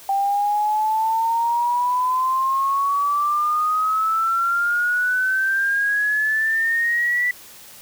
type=exponential sweep; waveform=sine; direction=up; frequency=784 to 1975.5 Hz; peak=-17 dBFS; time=0.09-7.31 s; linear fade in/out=2 ms; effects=white hiss -43 dBFS RMS until 7.81 s